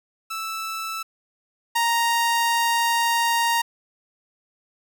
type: tone pair in turn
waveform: sawtooth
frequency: 1318.5 / 932.3 Hz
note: E6 / A#5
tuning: 0 / 0 cents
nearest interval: tritone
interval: 600 cents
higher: first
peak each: -24 / -15 dBFS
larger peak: second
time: 0.3-1.03 / 1.75-3.62 s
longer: second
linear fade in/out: 10 ms
effects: 9-bit